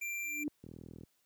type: tone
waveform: square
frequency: 2363 Hz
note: D7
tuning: 10 cents sharp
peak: -37 dBFS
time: 0.01-0.44 s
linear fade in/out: 10 ms
type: tone with exponential growth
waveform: sine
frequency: 296.4 Hz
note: D4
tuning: 16 cents sharp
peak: -30 dBFS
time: 0.22-0.48 s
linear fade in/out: 1 ms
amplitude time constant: 55 ms
type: click train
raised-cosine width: 3 ms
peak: -35 dBFS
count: 17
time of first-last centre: 0.64-1.035 s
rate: 40.5 Hz
effects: white hiss -75 dBFS RMS until 1.25 s + high-pass 80 Hz 12 dB/octave